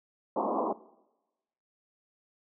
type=band-pass noise; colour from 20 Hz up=white; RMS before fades=-30 dBFS; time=0.36-0.73 s; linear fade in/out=5 ms; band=200 to 1100 Hz; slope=96 dB/octave; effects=noise-tail reverb RT60 1.0 s tail -20 dB re dry